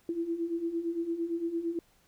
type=beating tone pair; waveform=sine; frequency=329.6 / 338.4 Hz; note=E4 / E4; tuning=0 / +45 cents; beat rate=8.8 Hz; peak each=-36 / -31 dBFS; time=0.09-1.79 s; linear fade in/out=2 ms; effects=pink hiss -66 dBFS RMS until 2.07 s